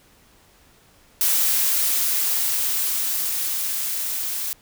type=noise with level ramp; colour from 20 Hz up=blue; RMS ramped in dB=-19 to -27 dBFS; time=1.21-4.53 s; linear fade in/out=0 ms; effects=pink hiss -55 dBFS RMS until 4.61 s